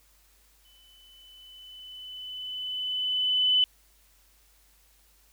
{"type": "tone with exponential growth", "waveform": "sine", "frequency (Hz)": 3008, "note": "F#7", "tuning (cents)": 28, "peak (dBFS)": -18, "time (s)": [0.65, 3.64], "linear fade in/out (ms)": 1, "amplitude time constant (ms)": 650, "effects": ["added 50 Hz sine -63 dBFS peak until 5.32 s", "white hiss -63 dBFS RMS until 5.32 s"]}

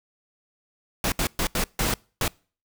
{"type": "noise bursts at uneven times", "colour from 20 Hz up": "pink", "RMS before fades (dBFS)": -24, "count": 6, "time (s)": [[1.04, 1.12], [1.19, 1.27], [1.39, 1.47], [1.55, 1.64], [1.79, 1.94], [2.21, 2.28]], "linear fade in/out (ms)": 2, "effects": ["noise-tail reverb RT60 0.4 s tail -26 dB re dry"]}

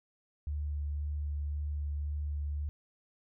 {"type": "tone with vibrato", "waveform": "sine", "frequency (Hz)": 73.42, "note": "D2", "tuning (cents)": 0, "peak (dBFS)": -32, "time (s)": [0.47, 2.69], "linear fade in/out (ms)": 0, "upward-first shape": "sine", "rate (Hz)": 1.9, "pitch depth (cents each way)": 12, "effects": []}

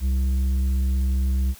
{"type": "tone with tanh clipping", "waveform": "triangle", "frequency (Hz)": 65.41, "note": "C2", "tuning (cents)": 0, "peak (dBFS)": -20, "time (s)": [0, 1.55], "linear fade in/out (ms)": 50, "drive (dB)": 11, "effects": ["white hiss -47 dBFS RMS until 1.59 s"]}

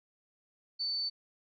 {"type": "tone", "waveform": "sine", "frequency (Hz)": 4520, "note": "C#8", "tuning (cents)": 33, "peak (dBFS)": -31, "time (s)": [0.79, 1.1], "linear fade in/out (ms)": 20, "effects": []}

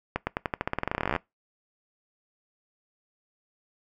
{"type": "accelerating click train", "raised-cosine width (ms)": 0.5, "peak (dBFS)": -11, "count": 24, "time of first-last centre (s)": [0.16, 1.163], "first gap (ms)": 110, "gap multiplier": 0.9, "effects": ["noise-tail reverb RT60 0.2 s tail -23 dB re dry"]}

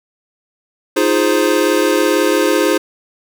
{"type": "chord", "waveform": "square", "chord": "F minor seventh", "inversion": "third", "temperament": "equal", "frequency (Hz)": [311.1, 349.2, 415.3, 523.3], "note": ["Eb4", "F4", "Ab4", "C5"], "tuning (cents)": [0, 0, 0, 0], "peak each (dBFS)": -18, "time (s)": [0.96, 2.78], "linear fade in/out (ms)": 10, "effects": []}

